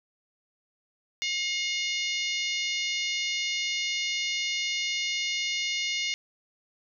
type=harmonic tone with a mistuned harmonic; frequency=716 Hz; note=F5; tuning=43 cents sharp; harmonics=3 / 4 / 5 / 6 / 7 / 8 / 9; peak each=-31 / -33 / -35 / -37 / -38 / -39 / -40 dBFS; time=1.22-6.14 s; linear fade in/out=0 ms; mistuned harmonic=9; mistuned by=+16 cents; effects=none